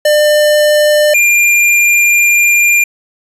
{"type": "tone pair in turn", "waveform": "square", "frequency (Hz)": [599, 2396], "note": ["D5", "D7"], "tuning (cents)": [34, 34], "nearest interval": "2 octaves", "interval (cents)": 2400, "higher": "second", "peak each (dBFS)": -7, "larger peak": "neither", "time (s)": [[0.05, 1.14], [1.14, 2.84]], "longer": "second", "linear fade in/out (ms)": 5, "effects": ["resampled to 32000 Hz"]}